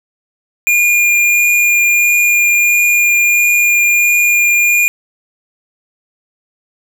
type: tone with vibrato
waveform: square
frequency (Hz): 2417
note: D7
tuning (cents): +49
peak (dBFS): -9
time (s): 0.67-4.88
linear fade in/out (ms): 0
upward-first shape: triangle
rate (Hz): 1.5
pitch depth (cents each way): 8
effects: none